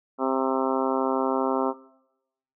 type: harmonic tone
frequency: 132.3 Hz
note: C3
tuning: 20 cents sharp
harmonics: 2 / 3 / 4 / 5 / 6 / 7 / 8 / 9 / 10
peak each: -27 / -29 / -30 / -31 / -32 / -32 / -33 / -34 / -34 dBFS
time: 0.18-1.74 s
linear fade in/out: 50 ms
effects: noise-tail reverb RT60 0.9 s tail -21 dB re dry